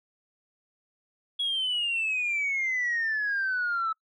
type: exponential sweep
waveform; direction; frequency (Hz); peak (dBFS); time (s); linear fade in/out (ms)
sine; down; 3354 to 1302; -24; 1.39-3.93; 10
effects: noise-tail reverb RT60 0.1 s tail -26 dB re dry + tanh soft clip ceiling -22 dBFS